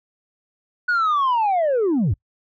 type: linear sweep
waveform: sine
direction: down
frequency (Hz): 1480 to 73.42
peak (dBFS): -14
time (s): 0.88-2.14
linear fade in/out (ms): 10
effects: noise-tail reverb RT60 0.1 s tail -25 dB re dry + tanh soft clip ceiling -15 dBFS